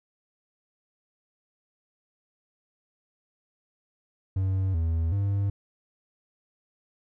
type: tone with pitch steps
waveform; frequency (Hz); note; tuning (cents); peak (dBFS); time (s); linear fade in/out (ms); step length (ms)
triangle; 95.2 / 81.8 / 99.7; F#2 / E2 / G2; +50 / -13 / +30; -21; 4.36-5.5; 5; 380
effects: none